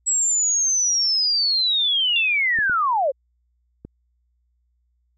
sine linear sweep, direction down, 7780 to 495.4 Hz, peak -17 dBFS, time 0.06-3.12 s, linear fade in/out 20 ms
sine tone with exponential decay, 3488 Hz, A7, 16 cents flat, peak -19 dBFS, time 2.16-2.39 s, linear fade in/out 2 ms, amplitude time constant 48 ms
clicks, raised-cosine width 3 ms, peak -23 dBFS, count 3, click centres 2.588 / 2.697 / 3.85 s
effects added 60 Hz sine -64 dBFS peak until 5.17 s

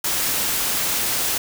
white noise, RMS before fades -22 dBFS, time 0.04-1.38 s, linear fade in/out 5 ms, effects none

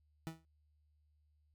30% pulse tone with exponential decay, 162.1 Hz, E3, 29 cents flat, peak -35 dBFS, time 0.27-0.45 s, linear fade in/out 0 ms, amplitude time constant 37 ms, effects added 75 Hz sine -70 dBFS peak until 1.54 s

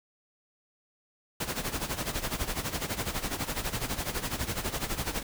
pink noise with tremolo, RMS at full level -30 dBFS, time 1.4-5.23 s, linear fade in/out 5 ms, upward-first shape sine, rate 12 Hz, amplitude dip 75%, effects none

